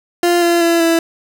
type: tone with pitch steps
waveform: 30% pulse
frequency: 348.1 / 342.5 / 337 / 331.6 Hz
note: F4 / F4 / E4 / E4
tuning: -6 / -34 / +38 / +10 cents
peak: -8 dBFS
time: 0.23-0.99 s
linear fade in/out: 2 ms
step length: 190 ms
effects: none